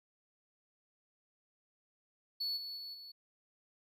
triangle tone with level steps, 4422 Hz, C#8, 5 cents flat, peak -33 / -40 / -42 / -47 dBFS, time 2.4-3.12 s, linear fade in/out 10 ms, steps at 2.56 / 2.76 / 2.93 s, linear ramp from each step 20 ms, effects none

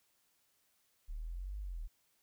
sine exponential two-way sweep, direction up then down, 36.04 to 51.6 to 36.04 Hz, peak -39 dBFS, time 1.08-1.88 s, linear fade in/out 20 ms, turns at 1.59 s, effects white hiss -75 dBFS RMS until 2.22 s

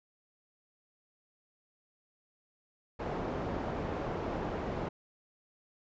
white low-pass noise, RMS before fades -36 dBFS, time 2.99-4.89 s, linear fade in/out 10 ms, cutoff 640 Hz, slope 12 dB/octave, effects resampled to 16000 Hz

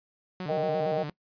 sawtooth tone with vibrato, 164.81 Hz, E3, in tune, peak -29 dBFS, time 0.4-1.1 s, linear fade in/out 2 ms, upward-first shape square, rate 8.7 Hz, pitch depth 190 cents each way
sine chord, Eb major, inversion second, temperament just, 466.7 / 622.3 / 777.8 Hz, Bb4 / Eb5 / G5, +2 / 0 / -14 cents, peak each -30 / -28 / -33 dBFS, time 0.48-1.04 s, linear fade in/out 20 ms
effects noise-tail reverb RT60 0.1 s tail -21 dB re dry + resampled to 11025 Hz

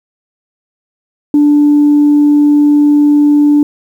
sine tone, 293.2 Hz, D4, 3 cents flat, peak -3 dBFS, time 1.34-3.63 s, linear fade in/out 2 ms, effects tanh soft clip ceiling -1 dBFS + 7-bit

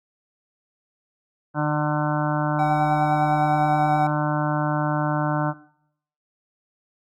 harmonic tone, 150 Hz, D3, 37 cents sharp, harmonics 1 / 2 / 4 / 5 / 6 / 7 / 8 / 9 / 10, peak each -24 / -26 / -29 / -30 / -30 / -32 / -37 / -33 / -32 dBFS, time 1.54-5.54 s, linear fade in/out 50 ms
triangle tone with vibrato, 760 Hz, F#5, 46 cents sharp, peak -19 dBFS, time 2.59-4.07 s, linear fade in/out 2 ms, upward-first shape square, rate 9.6 Hz, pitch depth 11 cents each way
effects noise-tail reverb RT60 0.7 s tail -20 dB re dry + Opus 48 kbps

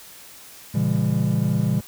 triangle chord, A# diminished seventh, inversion none, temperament just, 116.54 / 139.85 / 167.82 / 201.4 Hz, A#2 / C#3 / E3 / G3, 0 / +16 / +31 / +47 cents, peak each -22 dBFS, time 0.74-1.81 s, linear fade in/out 10 ms, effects white hiss -44 dBFS RMS until 1.87 s

